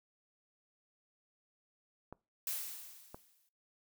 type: clicks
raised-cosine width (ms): 1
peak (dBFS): -32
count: 2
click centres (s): 2.126 / 3.145
type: noise with exponential decay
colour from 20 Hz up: blue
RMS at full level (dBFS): -36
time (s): 2.47-3.49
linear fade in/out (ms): 2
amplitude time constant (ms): 220
effects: noise-tail reverb RT60 0.3 s tail -23 dB re dry